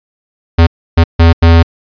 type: tone bursts at uneven times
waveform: square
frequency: 83.4 Hz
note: E2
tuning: 21 cents sharp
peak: -3 dBFS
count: 4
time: 0.58-0.67 / 0.97-1.04 / 1.19-1.33 / 1.42-1.63 s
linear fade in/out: 10 ms
effects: resampled to 11025 Hz